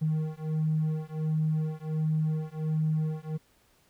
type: beating tone pair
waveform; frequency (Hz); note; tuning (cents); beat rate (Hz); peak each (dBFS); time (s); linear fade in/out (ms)
triangle; 155.5 / 156.9; D#3 / D#3; -1 / +15; 1.4; -26; 0.01-3.38; 20
effects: tanh soft clip ceiling -21 dBFS + pink hiss -65 dBFS RMS until 3.89 s